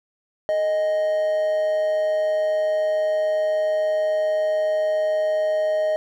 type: tone with amplitude modulation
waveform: triangle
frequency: 622.3 Hz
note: D#5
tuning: in tune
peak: -15 dBFS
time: 0.49-5.96 s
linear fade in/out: 0 ms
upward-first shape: sine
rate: 187 Hz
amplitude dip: 35%
effects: none